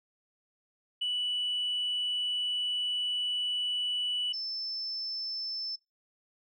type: tone pair in turn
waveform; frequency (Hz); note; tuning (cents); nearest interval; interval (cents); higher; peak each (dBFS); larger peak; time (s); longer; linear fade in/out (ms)
sine; 2960 / 5284; F#7 / E8; 0 / +3; minor seventh; 1003; second; -27 / -33; first; 1.01-4.33 / 4.33-5.76; first; 10
effects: noise-tail reverb RT60 0.2 s tail -22 dB re dry + tanh soft clip ceiling -25 dBFS